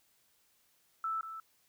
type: tone with echo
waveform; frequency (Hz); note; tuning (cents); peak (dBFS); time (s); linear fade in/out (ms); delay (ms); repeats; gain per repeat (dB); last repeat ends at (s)
sine; 1318.5; E6; 0; -32; 1.04-1.21; 2; 190; 1; -9; 1.4
effects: white hiss -71 dBFS RMS until 1.68 s